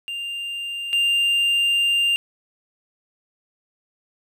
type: tone pair in turn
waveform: triangle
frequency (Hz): 2794 / 2794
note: F7 / F7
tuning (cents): 0 / 0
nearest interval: unison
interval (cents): 0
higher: neither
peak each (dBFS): -25 / -15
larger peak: second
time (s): 0.08-0.93 / 0.93-2.16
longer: second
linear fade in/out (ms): 0
effects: none